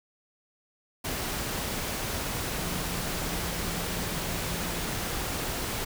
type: tone in noise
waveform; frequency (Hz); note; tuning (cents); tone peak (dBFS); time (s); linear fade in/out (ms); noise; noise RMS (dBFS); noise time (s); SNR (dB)
sine; 171.7; F3; -29; -39; 2.62-4.86; 10; pink; -32; 1.04-5.85; -10
effects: none